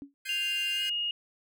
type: tone with exponential decay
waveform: sine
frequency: 280 Hz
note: C#4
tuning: 18 cents sharp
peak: -35 dBFS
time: 0.02-0.14 s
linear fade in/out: 0 ms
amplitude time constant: 25 ms
type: chord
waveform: sawtooth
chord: Ab major seventh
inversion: third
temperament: equal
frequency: 1568 / 1661.2 / 2093 / 2489 Hz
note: G6 / Ab6 / C7 / Eb7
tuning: 0 / 0 / 0 / 0 cents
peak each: -38 / -44 / -38 / -39 dBFS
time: 0.25-0.9 s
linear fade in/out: 10 ms
type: tone with pitch glide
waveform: sine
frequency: 2794 to 2859 Hz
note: F7 to F7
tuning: 0 to +40 cents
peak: -28 dBFS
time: 0.29-1.11 s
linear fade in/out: 2 ms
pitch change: +40 cents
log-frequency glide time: 0.73-0.82 s
effects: none